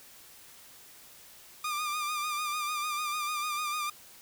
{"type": "tone with vibrato", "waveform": "sawtooth", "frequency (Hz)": 1207, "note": "D6", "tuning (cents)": 47, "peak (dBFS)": -27, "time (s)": [1.64, 3.9], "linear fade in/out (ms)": 5, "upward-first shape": "sine", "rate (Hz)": 6.7, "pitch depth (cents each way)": 45, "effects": ["white hiss -53 dBFS RMS until 4.21 s"]}